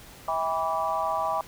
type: tone cluster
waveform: sine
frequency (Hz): 647 / 802 / 983 / 1156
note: E5 / G5 / B5 / D6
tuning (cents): -32 / +39 / -8 / -28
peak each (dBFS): -30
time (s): 0.28-1.41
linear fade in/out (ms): 2
effects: pink hiss -48 dBFS RMS until 1.47 s